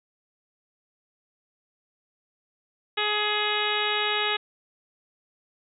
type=harmonic tone; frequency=420 Hz; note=G#4; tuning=19 cents sharp; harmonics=1 / 2 / 3 / 4 / 5 / 6 / 7 / 8 / 9; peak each=-32 / -32 / -32 / -32 / -32 / -32 / -32 / -32 / -32 dBFS; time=2.97-4.37 s; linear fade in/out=10 ms; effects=none